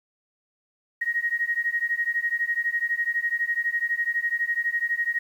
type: beating tone pair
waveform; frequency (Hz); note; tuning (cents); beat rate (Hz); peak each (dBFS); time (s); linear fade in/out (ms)
sine; 1876 / 1888; A#6 / A#6; +11 / +22; 12; -26; 1.01-5.19; 10
effects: 9-bit